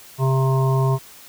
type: harmonic tone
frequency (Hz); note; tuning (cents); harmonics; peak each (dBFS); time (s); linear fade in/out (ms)
132.9; C3; +27; 1 / 3 / 5 / 7 / 8; -16 / -25 / -29 / -29 / -29; 0.18-0.99; 50
effects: white hiss -44 dBFS RMS until 1.28 s